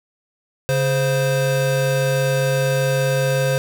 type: tone pair together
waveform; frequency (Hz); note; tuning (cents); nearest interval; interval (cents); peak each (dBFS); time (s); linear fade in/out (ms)
square; 138.59 / 523.2; C#3 / C5; 0 / 0; octave + major seventh; 2300; -20; 0.69-3.58; 0
effects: none